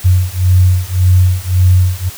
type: beating tone pair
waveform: sine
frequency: 90.5 / 92.3 Hz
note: F#2 / F#2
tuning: -38 / -4 cents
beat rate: 1.8 Hz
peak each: -10 dBFS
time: 0.04-2.1 s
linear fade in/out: 20 ms
effects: white hiss -31 dBFS RMS until 2.17 s